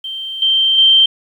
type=tone with level steps; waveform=sine; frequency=3136 Hz; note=G7; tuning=in tune; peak=-22 / -10 / -6 dBFS; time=0.04-1.06 s; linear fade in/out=5 ms; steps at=0.42 / 0.78 s; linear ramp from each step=2 ms; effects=8-bit